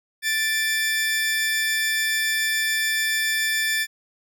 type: tone pair together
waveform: sawtooth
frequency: 1760 / 2349 Hz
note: A6 / D7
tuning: 0 / 0 cents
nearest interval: perfect fourth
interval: 500 cents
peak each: -18 / -25 dBFS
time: 0.22-3.87 s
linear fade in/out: 50 ms
effects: none